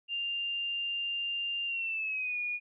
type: tone with pitch glide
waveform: sine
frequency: 2794 to 2446 Hz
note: F7 to D#7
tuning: 0 to -30 cents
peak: -31 dBFS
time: 0.08-2.6 s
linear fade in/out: 50 ms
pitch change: -230 cents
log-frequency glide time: 1.66-2.38 s
effects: none